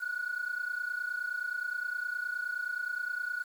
sine tone pair together, 1450 / 1479.6 Hz, F#6 / F#6, -35 / 0 cents, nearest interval unison, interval 35 cents, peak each -34 / -34 dBFS, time 0-3.44 s, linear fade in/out 20 ms, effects tanh soft clip ceiling -27 dBFS + 9-bit

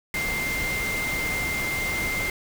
sine tone in noise, 2097 Hz, C7, 3 cents sharp, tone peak -26 dBFS, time 0.14-2.3 s, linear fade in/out 2 ms, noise pink, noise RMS -31 dBFS, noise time 0.14-2.3 s, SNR +2 dB, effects none

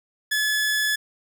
sawtooth tone, 1714 Hz, A6, 46 cents flat, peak -17 dBFS, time 0.31-0.96 s, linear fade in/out 10 ms, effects none

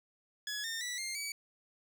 15% pulse tone with pitch steps, 1688 / 1819.6 / 1961.5 / 2114 / 2279 Hz, G#6 / A#6 / B6 / C7 / C#7, +28 / -42 / -12 / +17 / +47 cents, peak -30 dBFS, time 0.47-1.32 s, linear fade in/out 2 ms, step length 170 ms, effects none

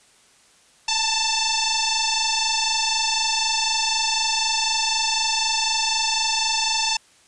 sine tone with frequency modulation, 874 Hz, A5, 12 cents flat, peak -19 dBFS, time 0.88-6.97 s, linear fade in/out 5 ms, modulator 886 Hz, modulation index 6.7, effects white hiss -55 dBFS RMS until 7.27 s + resampled to 22050 Hz

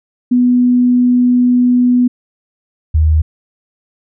sine tone pair in turn, 246.9 / 78.08 Hz, B3 / D#2, 0 / +7 cents, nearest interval octave + minor sixth, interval 1993 cents, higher first, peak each -7 dBFS, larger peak neither, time 0.31-2.08 / 2.94-3.22 s, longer first, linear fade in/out 10 ms, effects none

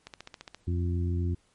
click train, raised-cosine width 0.2 ms, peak -24 dBFS, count 8, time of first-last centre 0.07-0.546 s, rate 14.7 Hz
harmonic tone, 87.5 Hz, F2, 4 cents sharp, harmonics 1 / 2 / 3 / 4, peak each -26 / -36 / -38 / -39 dBFS, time 0.67-1.35 s, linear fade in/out 10 ms
effects pink hiss -67 dBFS RMS until 1.54 s + MP3 48 kbps

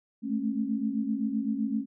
sine tone cluster, 214.6 / 222.4 / 272.8 Hz, A3 / A3 / C#4, -43 / +19 / -28 cents, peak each -31 dBFS, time 0.22-1.86 s, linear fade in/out 50 ms, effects none

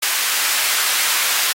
pink high-pass noise, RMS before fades -19 dBFS, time 0.02-1.53 s, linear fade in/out 10 ms, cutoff 1500 Hz, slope 12 dB/octave, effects AAC 48 kbps

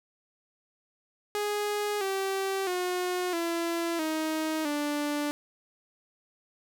sawtooth tone with pitch steps, 415 / 387.2 / 361.3 / 337.1 / 314.5 / 293.4 Hz, G#4 / G4 / F#4 / E4 / D#4 / D4, -1 / -21 / -41 / +39 / +19 / -2 cents, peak -24 dBFS, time 1.35-5.31 s, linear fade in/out 0 ms, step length 660 ms, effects none

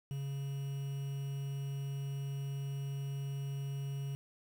triangle tone with quantisation, 138.59 Hz, C#3, in tune, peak -34 dBFS, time 0.11-4.15 s, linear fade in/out 0 ms, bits 9, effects none

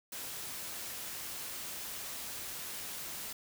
white noise, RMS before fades -42 dBFS, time 0.12-3.33 s, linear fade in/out 5 ms, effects none

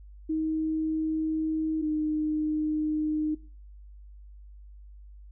sine tone pair in turn, 315.3 / 306.9 Hz, D#4 / D#4, +23 / -24 cents, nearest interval unison, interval 47 cents, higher first, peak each -25 dBFS, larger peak neither, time 0.29-1.82 / 1.82-3.35 s, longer neither, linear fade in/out 10 ms, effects noise-tail reverb RT60 0.4 s tail -20 dB re dry + added 50 Hz sine -45 dBFS peak until 5.31 s

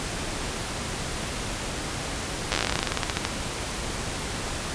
slowing click train, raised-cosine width 0.2 ms, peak -6 dBFS, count 23, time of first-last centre 2.52-3.251 s, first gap 9 ms, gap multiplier 1.11, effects pink hiss -31 dBFS RMS until 4.74 s + resampled to 22050 Hz

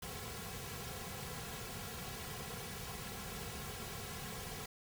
pink noise with comb filter, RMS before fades -45 dBFS, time 0.02-4.66 s, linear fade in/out 5 ms, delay 3.3 ms, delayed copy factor -0.9, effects none

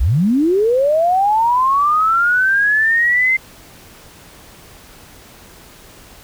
sine linear sweep, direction up, 47.5 to 2093 Hz, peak -11 dBFS, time 0-3.37 s, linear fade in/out 10 ms, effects pink hiss -42 dBFS RMS until 6.23 s

